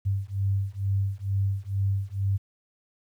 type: beating tone pair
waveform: sine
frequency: 97.2 / 99.4 Hz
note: G2 / G2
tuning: -14 / +25 cents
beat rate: 2.2 Hz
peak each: -27 dBFS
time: 0.05-2.38 s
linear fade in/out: 20 ms
effects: 10-bit